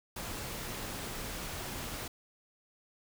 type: noise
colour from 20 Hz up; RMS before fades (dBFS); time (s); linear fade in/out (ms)
pink; -40; 0.16-2.08; 5
effects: none